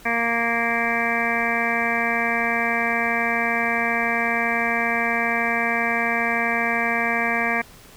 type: harmonic tone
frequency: 232.6 Hz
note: A#3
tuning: 4 cents flat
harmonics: 1 / 2 / 3 / 4 / 5 / 7 / 8 / 9 / 10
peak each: -29 / -31 / -27 / -32 / -30 / -27 / -28 / -28 / -26 dBFS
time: 0.05-7.62 s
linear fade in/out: 10 ms
effects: pink hiss -47 dBFS RMS until 7.96 s